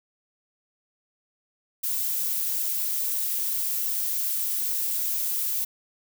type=noise; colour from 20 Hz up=violet; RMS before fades=-27 dBFS; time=1.83-5.65 s; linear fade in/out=10 ms; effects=none